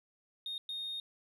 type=tone bursts at uneven times; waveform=sine; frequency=3698 Hz; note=A#7; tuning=15 cents flat; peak=-35 dBFS; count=2; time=0.46-0.58 / 0.69-1 s; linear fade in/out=2 ms; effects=tanh soft clip ceiling -35 dBFS